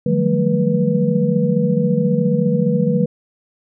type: tone cluster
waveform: sine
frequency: 153 / 177.5 / 192 / 221.2 / 487.8 Hz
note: D#3 / F3 / G3 / A3 / B4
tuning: -29 / +28 / -36 / +9 / -21 cents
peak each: -20 dBFS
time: 0.06-3.06 s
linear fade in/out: 5 ms
effects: none